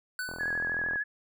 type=tone with exponential decay; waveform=square; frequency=1496 Hz; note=F#6; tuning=19 cents sharp; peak=-31 dBFS; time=0.19-0.84 s; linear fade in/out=1 ms; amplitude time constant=140 ms
type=click train; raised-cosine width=1 ms; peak=-26 dBFS; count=29; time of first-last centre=0.29-0.958 s; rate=41.9 Hz
type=tone with vibrato; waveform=sine; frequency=1674 Hz; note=G#6; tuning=13 cents sharp; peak=-28 dBFS; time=0.39-1.04 s; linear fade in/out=20 ms; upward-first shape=sine; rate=13 Hz; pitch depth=35 cents each way
effects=none